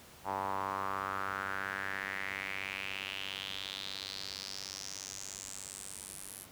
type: tone with band-pass filter sweep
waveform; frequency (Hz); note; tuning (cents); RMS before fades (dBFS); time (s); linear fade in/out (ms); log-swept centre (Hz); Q
sawtooth; 97; G2; -18; -40; 0.24-6.47; 50; 880 to 11000; 4.1
effects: pink hiss -55 dBFS RMS until 6.51 s + high-pass 60 Hz 12 dB/octave